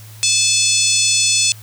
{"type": "harmonic tone", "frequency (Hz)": 867, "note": "A5", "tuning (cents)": -26, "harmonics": [3, 4, 5, 6, 7, 8, 9, 10], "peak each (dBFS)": [-21, -21, -21, -21, -21, -21, -21, -21], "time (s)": [0.23, 1.52], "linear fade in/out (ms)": 0, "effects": ["added 108 Hz sine -36 dBFS peak until 1.62 s", "white hiss -43 dBFS RMS until 1.62 s"]}